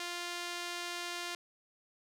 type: tone with band-pass filter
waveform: sawtooth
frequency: 349.2 Hz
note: F4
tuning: in tune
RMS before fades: -40 dBFS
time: 0-1.35 s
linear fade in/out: 2 ms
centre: 3900 Hz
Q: 0.64
effects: none